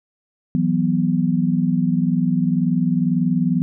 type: chord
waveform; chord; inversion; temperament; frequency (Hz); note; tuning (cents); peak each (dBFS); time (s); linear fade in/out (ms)
sine; E suspended second; none; equal; 164.81 / 185 / 246.9; E3 / F#3 / B3; 0 / 0 / 0; -20; 0.55-3.62; 0
effects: none